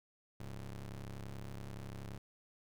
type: ring-modulated tone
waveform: 30% pulse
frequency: 69.3 Hz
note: C#2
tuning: in tune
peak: -38 dBFS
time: 0.4-2.18 s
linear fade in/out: 5 ms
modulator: 50.5 Hz
effects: none